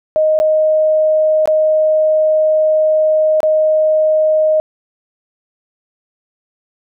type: tone with dropouts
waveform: sine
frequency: 622.3 Hz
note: D#5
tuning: in tune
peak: -9 dBFS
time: 0.16-4.6 s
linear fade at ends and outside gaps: 0 ms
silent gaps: 0.39-0.4 / 1.457-1.475 / 3.404-3.431 s
effects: none